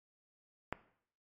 click, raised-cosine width 0.5 ms, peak -19 dBFS, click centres 0.726 s, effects noise-tail reverb RT60 0.6 s tail -17 dB re dry + MP3 64 kbps

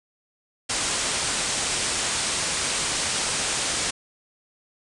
white low-pass noise, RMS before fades -26 dBFS, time 0.69-3.91 s, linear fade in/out 10 ms, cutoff 9500 Hz, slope 96 dB/octave, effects none

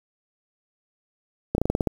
slowing click train, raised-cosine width 2 ms, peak -8 dBFS, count 8, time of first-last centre 1.55-1.873 s, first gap 31 ms, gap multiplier 1.13, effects 7-bit

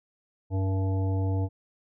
harmonic tone with a mistuned harmonic, 96 Hz, G2, 36 cents flat, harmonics 1 / 3 / 5 / 7 / 9, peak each -24 / -34 / -38 / -41 / -43 dBFS, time 0.5-1.49 s, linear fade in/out 50 ms, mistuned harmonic 5, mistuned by -27 cents, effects none

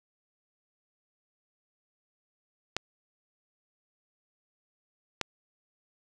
clicks, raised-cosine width 0.2 ms, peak -11 dBFS, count 2, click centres 2.766 / 5.213 s, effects none

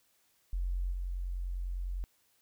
sine tone with level steps, 44.95 Hz, F#1, 49 cents flat, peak -30 / -33 dBFS, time 0.53-2.04 s, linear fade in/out 0 ms, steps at 0.91 s, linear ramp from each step 20 ms, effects white hiss -71 dBFS RMS until 2.41 s

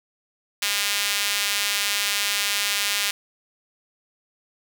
sawtooth tone with high-pass filter, 203.1 Hz, G#3, 38 cents flat, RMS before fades -24 dBFS, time 0.62-3.11 s, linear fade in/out 5 ms, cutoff 2600 Hz, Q 1, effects none

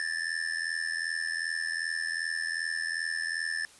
square tone with amplitude modulation, 1760 Hz, A6, in tune, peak -27 dBFS, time 0-3.65 s, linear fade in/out 0 ms, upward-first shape sine, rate 82.6 Hz, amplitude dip 85%, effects white hiss -55 dBFS RMS until 3.79 s + resampled to 24000 Hz

